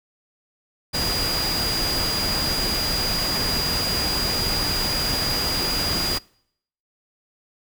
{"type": "tone in noise", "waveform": "sine", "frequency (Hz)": 4860, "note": "D#8", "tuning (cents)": -42, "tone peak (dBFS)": -24, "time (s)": [0.93, 6.19], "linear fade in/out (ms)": 20, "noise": "pink", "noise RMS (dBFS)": -26, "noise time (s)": [0.93, 6.19], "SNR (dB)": -1, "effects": ["noise-tail reverb RT60 0.7 s tail -25 dB re dry"]}